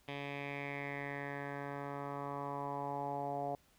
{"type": "tone with low-pass filter sweep", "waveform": "10% pulse", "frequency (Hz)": 141.6, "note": "C#3", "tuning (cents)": 37, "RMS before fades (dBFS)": -41, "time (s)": [0.08, 3.55], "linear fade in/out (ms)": 2, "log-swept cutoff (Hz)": [2900, 700], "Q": 4.5, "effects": ["pink hiss -69 dBFS RMS until 3.78 s"]}